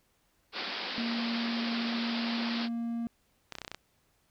white band-pass noise, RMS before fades -37 dBFS, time 0.52-2.69 s, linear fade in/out 50 ms, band 180 to 5000 Hz, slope 96 dB/octave
triangle tone, 233 Hz, A#3, 1 cent flat, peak -29 dBFS, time 0.98-3.07 s, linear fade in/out 0 ms
clicks, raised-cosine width 0.2 ms, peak -21 dBFS, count 8, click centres 3.523 / 3.553 / 3.585 / 3.617 / 3.648 / 3.679 / 3.716 / 3.746 s
effects pink hiss -71 dBFS RMS until 4.3 s

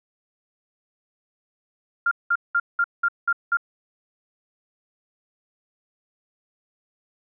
sine tone bursts, 1396 Hz, F6, 1 cent flat, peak -17 dBFS, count 7, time 2.06-3.571 s, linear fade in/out 5 ms, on 53 ms, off 190 ms, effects none

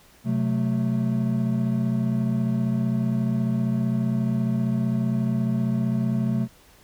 triangle chord, F# diminished, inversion second, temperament equal with one note detuned, 129.01 / 185 / 220 Hz, C3 / F#3 / A3, -24 / 0 / 0 cents, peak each -23 / -26 / -22 dBFS, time 0.24-6.48 s, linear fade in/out 50 ms, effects pink hiss -54 dBFS RMS until 6.83 s

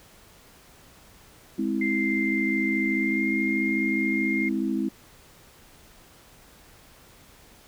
sine chord, Ab augmented, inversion none, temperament equal with one note detuned, 207.7 / 261.6 / 326.4 Hz, Ab3 / C4 / E4, 0 / 0 / -17 cents, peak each -28 dBFS, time 1.58-4.89 s, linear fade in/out 10 ms
sine tone with pitch glide, 2093 to 2122 Hz, C7 to C7, 0 to +24 cents, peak -26 dBFS, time 1.81-4.49 s, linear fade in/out 5 ms, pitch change +24 cents, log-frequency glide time 2.97-3.27 s
effects pink hiss -53 dBFS RMS until 7.67 s

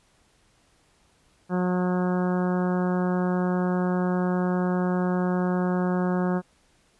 harmonic tone, 181 Hz, F#3, 38 cents flat, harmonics 1 / 2 / 3 / 4 / 5 / 6 / 7 / 8 / 9, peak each -23 / -29 / -33 / -35 / -37 / -39 / -40 / -41 / -42 dBFS, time 1.49-6.42 s, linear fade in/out 50 ms, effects pink hiss -63 dBFS RMS until 6.99 s + resampled to 24000 Hz

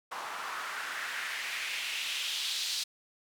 white noise with band-pass filter sweep, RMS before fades -36 dBFS, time 0.11-2.84 s, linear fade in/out 10 ms, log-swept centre 1000 to 4300 Hz, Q 2.3, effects none

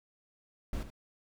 brown noise with echo, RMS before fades -35 dBFS, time 0.73-0.83 s, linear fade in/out 2 ms, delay 72 ms, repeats 1, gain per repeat -10 dB, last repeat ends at 0.902 s, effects none

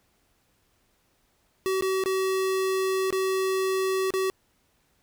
square tone with dropouts, 380 Hz, F#4, 46 cents sharp, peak -24 dBFS, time 1.66-4.3 s, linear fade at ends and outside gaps 0 ms, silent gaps 1.81-1.823 / 2.038-2.059 / 3.105-3.126 / 4.105-4.138 s, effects pink hiss -68 dBFS RMS until 5.02 s

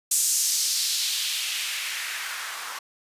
blue noise with band-pass filter sweep, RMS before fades -27 dBFS, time 0.11-2.79 s, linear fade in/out 5 ms, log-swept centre 7700 to 1100 Hz, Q 1.7, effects resampled to 32000 Hz

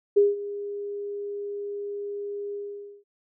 sine tone with ADSR envelope, 406.8 Hz, G#4, 36 cents flat, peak -13 dBFS, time 0.16-3.04 s, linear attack 14 ms, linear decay 180 ms, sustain -17 dB, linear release 500 ms, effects none

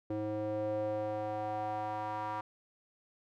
square tone with band-pass filter sweep, 106.6 Hz, G#2, 46 cents sharp, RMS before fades -36 dBFS, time 0.1-2.41 s, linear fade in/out 5 ms, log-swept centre 410 to 1000 Hz, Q 3.9, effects none

